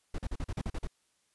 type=noise bursts; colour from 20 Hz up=brown; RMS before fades=-34 dBFS; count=9; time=0.14-0.873 s; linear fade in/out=5 ms; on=45 ms; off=41 ms; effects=white hiss -73 dBFS RMS until 1.34 s + resampled to 24000 Hz